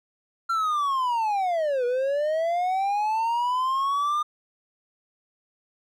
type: linear two-way sweep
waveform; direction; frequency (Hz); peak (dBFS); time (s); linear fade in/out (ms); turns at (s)
triangle; down then up; 1372 to 479.2 to 1216; -20; 0.49-4.23; 10; 1.85
effects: none